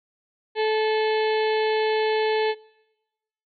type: harmonic tone with a mistuned harmonic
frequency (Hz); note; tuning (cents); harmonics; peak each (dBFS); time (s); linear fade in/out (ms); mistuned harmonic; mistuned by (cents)
434.8; A4; -21; 1 / 2 / 4 / 5 / 6 / 7 / 8 / 9 / 10; -21 / -27 / -33 / -35 / -37 / -38 / -39 / -40 / -41; 0.55-2.55; 50; 9; +39
effects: noise-tail reverb RT60 1.0 s tail -22 dB re dry